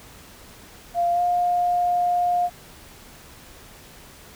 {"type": "tone with pitch glide", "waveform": "sine", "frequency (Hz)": [694, 708.6], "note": ["F5", "F5"], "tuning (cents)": [-11, 25], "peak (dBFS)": -18, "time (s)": [0.94, 2.5], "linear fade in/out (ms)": 50, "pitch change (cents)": 36, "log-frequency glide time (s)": [1.13, 1.21], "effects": ["pink hiss -46 dBFS RMS until 4.35 s"]}